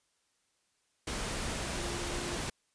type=tone in noise; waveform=sine; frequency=349.2 Hz; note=F4; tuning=in tune; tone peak=-42 dBFS; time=1.75-2.36 s; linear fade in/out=5 ms; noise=pink; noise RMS=-36 dBFS; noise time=1.07-2.5 s; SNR=-9 dB; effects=white hiss -75 dBFS RMS until 2.74 s + resampled to 22050 Hz